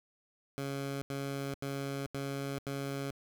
15% pulse tone bursts, 138.59 Hz, C#3, in tune, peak -29 dBFS, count 5, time 0.58-3.108 s, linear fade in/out 0 ms, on 440 ms, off 82 ms, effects 11-bit

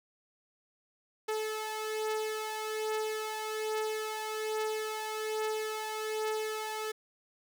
sawtooth beating tone pair, 433.2 / 434.4 Hz, A4 / A4, -27 / -22 cents, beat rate 1.2 Hz, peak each -30 / -35 dBFS, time 1.28-6.92 s, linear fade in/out 10 ms, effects none

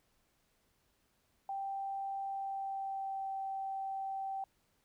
sine tone with pitch glide, 784 to 776.3 Hz, G5 to G5, 0 to -17 cents, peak -36 dBFS, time 1.49-4.44 s, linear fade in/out 2 ms, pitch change -17 cents, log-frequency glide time 2.25-3.3 s, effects pink hiss -75 dBFS RMS until 4.84 s

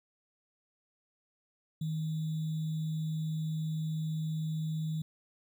sine tone with sample-and-hold, 157.7 Hz, D#3, 24 cents sharp, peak -31 dBFS, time 1.81-5.02 s, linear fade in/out 5 ms, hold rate 3675 Hz, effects none

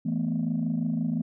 sine chord, E suspended fourth, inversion none, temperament equal with one note detuned, 164.81 / 220 / 245.9 Hz, E3 / A3 / B3, 0 / 0 / -7 cents, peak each -28 dBFS, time 0.05-1.22 s, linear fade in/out 10 ms, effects tanh soft clip ceiling -19 dBFS

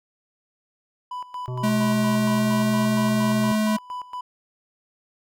triangle tone with tremolo, 994 Hz, B5, 11 cents sharp, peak -27 dBFS, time 1.11-4.21 s, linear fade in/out 5 ms, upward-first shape square, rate 4.3 Hz, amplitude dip 80%
harmonic tone, 125.8 Hz, B2, 32 cents sharp, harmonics 1 / 3 / 5 / 7 / 9, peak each -27 / -37 / -41 / -44 / -46 dBFS, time 1.48-3.52 s, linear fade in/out 0 ms
square tone with pitch glide, 213.6 to 215 Hz, G#3 to A3, +49 to -40 cents, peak -20 dBFS, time 1.63-3.77 s, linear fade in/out 10 ms, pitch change +11 cents, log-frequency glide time 2.14-2.79 s
effects none

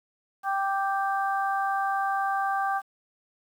harmonic tone, 392 Hz, G4, in tune, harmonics 2 / 3 / 4, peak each -26 / -30 / -32 dBFS, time 0.43-2.82 s, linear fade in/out 50 ms, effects 9-bit

